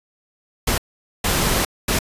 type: noise bursts at uneven times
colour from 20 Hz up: pink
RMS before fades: -19 dBFS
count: 3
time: 0.67-0.78 / 1.24-1.65 / 1.88-1.99 s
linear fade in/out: 5 ms
effects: resampled to 32000 Hz